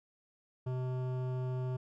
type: tone with hard clipping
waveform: sine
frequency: 127.6 Hz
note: C3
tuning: 43 cents flat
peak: -35 dBFS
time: 0.66-1.77 s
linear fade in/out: 10 ms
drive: 14 dB
effects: none